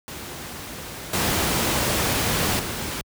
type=noise with level steps; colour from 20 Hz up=pink; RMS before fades=-35 / -22 / -29 dBFS; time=0.08-3.01 s; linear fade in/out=0 ms; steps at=1.13 / 2.59 s; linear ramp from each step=5 ms; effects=high-pass 60 Hz 12 dB/octave